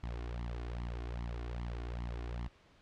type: tone with flanger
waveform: sawtooth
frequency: 59 Hz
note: A#1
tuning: 22 cents sharp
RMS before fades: -40 dBFS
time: 0.03-2.48 s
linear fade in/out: 5 ms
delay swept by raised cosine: 0.94 to 2.84 ms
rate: 2.5 Hz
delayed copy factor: +0.8
effects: pink hiss -64 dBFS RMS until 2.81 s + low-pass 4000 Hz 12 dB/octave